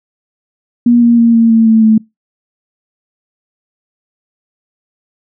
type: tone with pitch steps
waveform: sine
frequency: 239 / 235.6 / 232.2 / 228.9 / 225.6 / 222.4 / 219.2 Hz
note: A#3 / A#3 / A#3 / A#3 / A3 / A3 / A3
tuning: +43 / +19 / -7 / -31 / +44 / +19 / -6 cents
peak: -4 dBFS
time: 0.86-1.98 s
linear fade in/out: 5 ms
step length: 160 ms
effects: noise-tail reverb RT60 0.2 s tail -25 dB re dry